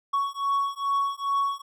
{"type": "beating tone pair", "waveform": "triangle", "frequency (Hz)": [1113, 1115.4], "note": ["C#6", "C#6"], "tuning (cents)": [7, 10], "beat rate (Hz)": 2.4, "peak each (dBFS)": -25, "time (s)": [0.13, 1.62], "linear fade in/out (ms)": 10, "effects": []}